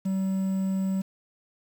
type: tone with quantisation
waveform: triangle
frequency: 191.6 Hz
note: G3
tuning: 39 cents flat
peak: -22 dBFS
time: 0.05-1.02 s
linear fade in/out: 10 ms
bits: 8
effects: none